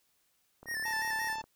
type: click train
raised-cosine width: 1 ms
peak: -36 dBFS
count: 30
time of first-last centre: 0.63-1.44 s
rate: 35.8 Hz
type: tone with vibrato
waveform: square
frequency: 1813 Hz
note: A#6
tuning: 49 cents flat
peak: -34 dBFS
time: 0.66-1.37 s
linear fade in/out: 50 ms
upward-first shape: square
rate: 5.6 Hz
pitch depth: 49 cents each way
type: harmonic tone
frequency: 882 Hz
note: A5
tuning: 4 cents sharp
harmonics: 1 / 2 / 3 / 4 / 5 / 6 / 7 / 8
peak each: -36 / -46 / -48 / -53 / -54 / -52 / -57 / -58 dBFS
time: 0.85-1.42 s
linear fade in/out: 10 ms
effects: white hiss -73 dBFS RMS until 1.55 s

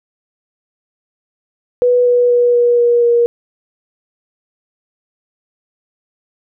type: tone with pitch steps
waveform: sine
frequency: 491.7 / 488 / 484.4 / 480.7 / 477.2 / 473.6 Hz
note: B4 / B4 / B4 / B4 / A#4 / A#4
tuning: -8 / -21 / -34 / -47 / +41 / +27 cents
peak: -8 dBFS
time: 1.82-3.26 s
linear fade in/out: 0 ms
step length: 240 ms
effects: none

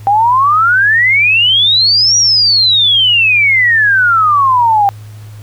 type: exponential two-way sweep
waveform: sine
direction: up then down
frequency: 784 to 5800 to 784 Hz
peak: -6 dBFS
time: 0.07-4.89 s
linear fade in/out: 0 ms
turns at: 2.17 s
effects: added 106 Hz sine -28 dBFS peak until 5.42 s + pink hiss -43 dBFS RMS until 5.42 s

